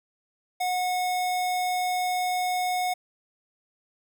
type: tone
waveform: square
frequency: 729 Hz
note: F#5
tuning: 26 cents flat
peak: -25 dBFS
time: 0.6-2.94 s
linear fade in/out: 10 ms
effects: none